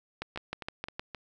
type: two click trains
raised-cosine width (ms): 0.3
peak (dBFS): -23 / -18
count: 4 / 6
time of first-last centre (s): 0.36-1.147 / 0.22-0.995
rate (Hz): 3.81 / 6.45
effects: none